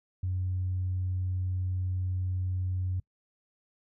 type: tone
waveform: sine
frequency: 92 Hz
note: F#2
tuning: 9 cents flat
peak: -27 dBFS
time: 0.23-3 s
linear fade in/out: 5 ms
effects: noise-tail reverb RT60 0.1 s tail -25 dB re dry + tanh soft clip ceiling -23 dBFS